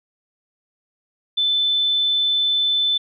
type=tone; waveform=sine; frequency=3520 Hz; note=A7; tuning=in tune; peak=-16 dBFS; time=1.37-2.98 s; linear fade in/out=10 ms; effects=none